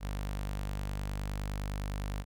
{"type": "tone with notch filter", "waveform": "sawtooth", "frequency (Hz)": 49.77, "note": "G1", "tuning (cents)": 27, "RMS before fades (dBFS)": -36, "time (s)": [0, 2.25], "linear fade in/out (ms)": 50, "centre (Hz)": 360, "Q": 1.6, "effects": []}